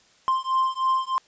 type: beating tone pair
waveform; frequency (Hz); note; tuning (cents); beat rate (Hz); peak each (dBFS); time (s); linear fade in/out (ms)
triangle; 1046.5 / 1049.7; C6 / C6; 0 / +5; 3.2; -22 / -22; 0.28-1.18; 0
effects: white hiss -58 dBFS RMS until 1.27 s + resampled to 16000 Hz